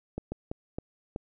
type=slowing click train; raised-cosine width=2 ms; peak=-20 dBFS; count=5; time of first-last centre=0.18-1.161 s; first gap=140 ms; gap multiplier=1.39; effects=none